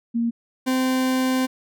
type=tone pair in turn; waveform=sine / 40% pulse; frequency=233.1 / 258.7 Hz; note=A#3 / C4; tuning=0 / -19 cents; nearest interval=major second; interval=181 cents; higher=second; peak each=-19 / -18 dBFS; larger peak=second; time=0.14-0.31 / 0.66-1.47 s; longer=second; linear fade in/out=20 ms; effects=none